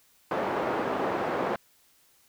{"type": "band-pass noise", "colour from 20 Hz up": "pink", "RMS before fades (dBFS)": -29, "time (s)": [0.31, 1.56], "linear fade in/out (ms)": 2, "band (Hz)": [340, 1100], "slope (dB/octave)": 12, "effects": ["white hiss -63 dBFS RMS until 2.28 s"]}